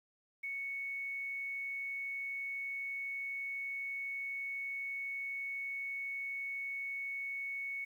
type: tone with quantisation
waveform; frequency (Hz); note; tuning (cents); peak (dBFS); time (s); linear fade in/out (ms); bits
sine; 2217; C#7; 0; -37; 0.43-7.85; 10; 11
effects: none